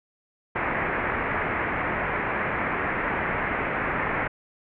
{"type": "low-pass noise", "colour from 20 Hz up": "white", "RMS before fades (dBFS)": -27, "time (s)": [0.55, 4.28], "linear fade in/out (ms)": 10, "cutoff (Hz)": 2200, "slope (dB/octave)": 48, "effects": []}